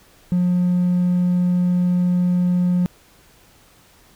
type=tone; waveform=triangle; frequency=178.6 Hz; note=F3; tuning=39 cents sharp; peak=-12 dBFS; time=0.32-2.86 s; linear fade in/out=0 ms; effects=tanh soft clip ceiling -10 dBFS + pink hiss -52 dBFS RMS until 4.15 s